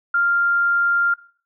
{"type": "tone", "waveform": "sine", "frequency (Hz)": 1395, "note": "F6", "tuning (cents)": -2, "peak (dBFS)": -15, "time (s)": [0.14, 1.14], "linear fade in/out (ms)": 5, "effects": ["noise-tail reverb RT60 0.5 s tail -21 dB re dry"]}